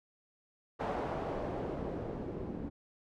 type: noise with low-pass filter sweep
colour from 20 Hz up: white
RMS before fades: -38 dBFS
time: 0.79-2.7 s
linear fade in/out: 20 ms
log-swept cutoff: 820 to 290 Hz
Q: 1.2
effects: none